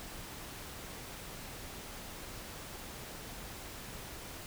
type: silence
effects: pink hiss -46 dBFS RMS until 4.46 s